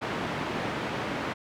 pink band-pass noise, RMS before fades -32 dBFS, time 0.01-1.34 s, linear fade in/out 20 ms, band 160 to 2400 Hz, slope 12 dB/octave, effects none

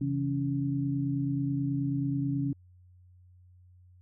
sine tone cluster, 136 / 165.3 / 279.3 Hz, C#3 / E3 / C#4, -33 / +5 / +13 cents, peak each -30 / -37 / -30 dBFS, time 0.01-2.53 s, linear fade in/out 5 ms, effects added 90 Hz sine -54 dBFS peak until 4.01 s

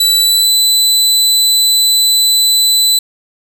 sawtooth tone with pitch glide, 3956 to 4000 Hz, B7 to B7, +2 to +21 cents, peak -5 dBFS, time 0-2.99 s, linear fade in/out 5 ms, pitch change +19 cents, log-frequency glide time 0.2-0.49 s, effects 7-bit

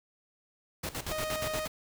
pink noise with tremolo, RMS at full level -35 dBFS, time 0.83-1.68 s, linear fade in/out 10 ms, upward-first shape square, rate 8.5 Hz, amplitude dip 80%
sawtooth tone, 622.3 Hz, D#5, in tune, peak -29 dBFS, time 1.11-1.66 s, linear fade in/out 5 ms
effects none

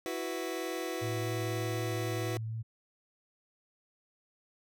sawtooth chord, E suspended second, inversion none, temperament just, 329.6 / 370.8 / 494.4 Hz, E4 / F#4 / B4, 0 / +4 / +2 cents, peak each -34 / -34 / -35 dBFS, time 0.06-2.37 s, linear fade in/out 0 ms
sine tone with vibrato, 111.8 Hz, A2, 28 cents sharp, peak -34 dBFS, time 1.01-2.63 s, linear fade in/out 20 ms, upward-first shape triangle, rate 4 Hz, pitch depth 15 cents each way
effects none

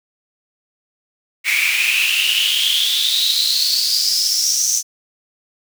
pink noise with high-pass filter sweep, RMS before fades -17 dBFS, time 1.44-4.83 s, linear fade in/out 50 ms, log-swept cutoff 2200 to 6200 Hz, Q 9.5, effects none

